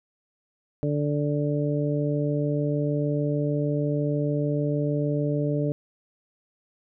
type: harmonic tone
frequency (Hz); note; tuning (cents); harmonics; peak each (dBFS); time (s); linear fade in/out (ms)
146.5; D3; -4; 1 / 2 / 3 / 4; -25 / -28 / -30 / -31; 0.83-5.72; 0
effects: none

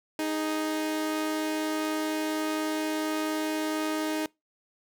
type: tone pair together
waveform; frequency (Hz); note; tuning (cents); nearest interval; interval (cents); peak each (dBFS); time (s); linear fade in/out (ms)
sawtooth; 311.1 / 415.3; D#4 / G#4; 0 / 0; perfect fourth; 500; -24 / -33; 0.19-4.26; 2
effects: noise-tail reverb RT60 0.2 s tail -24 dB re dry

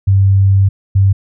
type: tone pair in turn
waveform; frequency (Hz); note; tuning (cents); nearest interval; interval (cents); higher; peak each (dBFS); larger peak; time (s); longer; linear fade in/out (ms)
sine; 97.5 / 97.5; G2 / G2; -9 / -9; unison; 0; neither; -6; neither; 0.07-0.69 / 0.95-1.13; first; 10
effects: none

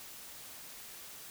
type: silence
effects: white hiss -49 dBFS RMS until 1.3 s

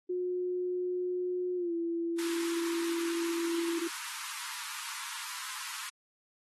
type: tone with pitch glide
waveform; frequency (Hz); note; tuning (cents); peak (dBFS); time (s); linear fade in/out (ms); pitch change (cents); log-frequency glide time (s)
sine; 361.1 to 336.9; F#4 to E4; -42 to +38; -30; 0.09-3.88; 10; -120; 1.56-1.73
type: high-pass noise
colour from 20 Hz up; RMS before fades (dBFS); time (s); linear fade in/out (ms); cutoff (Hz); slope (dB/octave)
pink; -41; 2.18-5.9; 10; 910; 96
effects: AAC 32 kbps

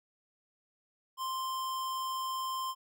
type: tone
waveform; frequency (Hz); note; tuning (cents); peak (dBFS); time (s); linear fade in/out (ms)
square; 1046.5; C6; 0; -34; 1.17-2.75; 50
effects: none

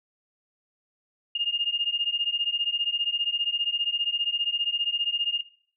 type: beating tone pair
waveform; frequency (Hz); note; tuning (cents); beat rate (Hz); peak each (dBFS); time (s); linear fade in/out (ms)
sine; 2825 / 2840; F7 / F7; +19 / +28; 15; -28; 1.35-5.41; 5
effects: noise-tail reverb RT60 0.5 s tail -17 dB re dry

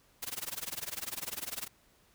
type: noise with tremolo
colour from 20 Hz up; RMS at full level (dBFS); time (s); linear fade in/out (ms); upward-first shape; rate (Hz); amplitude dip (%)
white; -36; 0.22-1.68; 10; sine; 20; 95
effects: pink hiss -66 dBFS RMS until 2.14 s

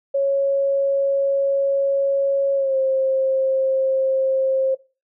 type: tone with pitch glide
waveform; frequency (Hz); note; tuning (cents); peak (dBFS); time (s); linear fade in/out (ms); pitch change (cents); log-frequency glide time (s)
sine; 552 to 531; C#5 to C5; -7 to +25; -16; 0.14-4.75; 10; -68; 2.55-2.77
effects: noise-tail reverb RT60 0.3 s tail -20 dB re dry

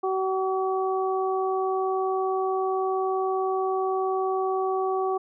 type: harmonic tone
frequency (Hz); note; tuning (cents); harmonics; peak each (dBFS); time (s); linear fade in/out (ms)
379.1; F#4; +42; 1 / 2 / 3; -25 / -28 / -31; 0.03-5.18; 10
effects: none

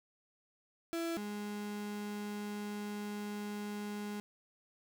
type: tone pair in turn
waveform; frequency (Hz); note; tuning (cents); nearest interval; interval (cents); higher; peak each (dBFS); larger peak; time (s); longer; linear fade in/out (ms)
35% pulse; 333.9 / 207.2; E4 / G#3; +22 / -4; minor sixth; 826; first; -33 / -37; first; 0.93-1.17 / 1.17-4.2; second; 0
effects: none

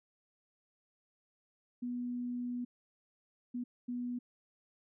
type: tone bursts at uneven times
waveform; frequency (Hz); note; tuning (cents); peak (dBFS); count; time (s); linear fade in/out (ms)
sine; 244.7; B3; -16; -35; 3; 1.82-2.65 / 3.54-3.64 / 3.88-4.19; 10
effects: none

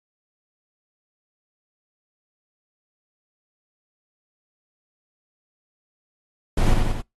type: noise with echo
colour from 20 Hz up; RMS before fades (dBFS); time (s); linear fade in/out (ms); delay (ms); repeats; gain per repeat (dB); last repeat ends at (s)
brown; -18; 6.57-6.74; 5; 91; 3; -3; 7.013
effects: noise-tail reverb RT60 0.2 s tail -26 dB re dry + AAC 32 kbps

